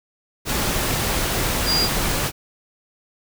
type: tone in noise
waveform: sine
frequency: 4816 Hz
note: D8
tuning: 43 cents sharp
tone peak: -18 dBFS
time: 1.65-1.89 s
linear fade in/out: 50 ms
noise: pink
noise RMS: -22 dBFS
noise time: 0.45-2.32 s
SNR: +1 dB
effects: none